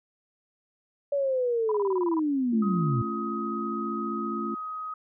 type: linear sweep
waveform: sine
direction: down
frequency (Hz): 574 to 114.4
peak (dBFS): -23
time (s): 1.12-3.02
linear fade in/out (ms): 5
type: tone bursts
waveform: sine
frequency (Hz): 987.8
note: B5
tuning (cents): 0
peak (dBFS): -29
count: 10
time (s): 1.69-2.194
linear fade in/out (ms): 2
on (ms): 27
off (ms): 26
type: chord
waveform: sine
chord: A augmented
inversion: none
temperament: just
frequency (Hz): 220 / 275 / 343.8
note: A3 / C#4 / E#4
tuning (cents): 0 / -14 / -27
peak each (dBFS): -32 / -37 / -34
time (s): 2.52-4.55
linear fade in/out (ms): 10
type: tone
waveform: sine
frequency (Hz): 1259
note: D#6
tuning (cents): +20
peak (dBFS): -32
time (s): 2.62-4.94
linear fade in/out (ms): 5
effects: none